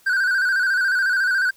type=tone with vibrato; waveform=triangle; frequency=1527 Hz; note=G6; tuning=46 cents flat; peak=-15 dBFS; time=0.06-1.51 s; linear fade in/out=10 ms; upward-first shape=square; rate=14 Hz; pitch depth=58 cents each way; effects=white hiss -55 dBFS RMS until 1.56 s